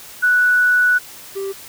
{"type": "tone pair in turn", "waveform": ["sine", "triangle"], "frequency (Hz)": [1478, 391.5], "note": ["F#6", "G4"], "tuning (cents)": [-2, -2], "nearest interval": "octave + major seventh", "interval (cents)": 2300, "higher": "first", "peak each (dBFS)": [-11, -20], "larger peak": "first", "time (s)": [[0.22, 0.99], [1.35, 1.53]], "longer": "first", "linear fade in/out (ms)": 20, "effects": ["white hiss -38 dBFS RMS until 1.68 s"]}